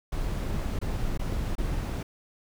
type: noise with dropouts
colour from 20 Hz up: brown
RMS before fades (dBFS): -29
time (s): 0.12-2.03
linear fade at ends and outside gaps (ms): 5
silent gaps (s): 0.79-0.814 / 1.176-1.193 / 1.554-1.581
effects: none